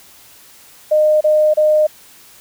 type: tone bursts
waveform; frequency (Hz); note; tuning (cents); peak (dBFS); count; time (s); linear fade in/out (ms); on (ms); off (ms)
sine; 612; D#5; -29; -9; 3; 0.91-1.87; 10; 300; 30
effects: white hiss -44 dBFS RMS until 2.4 s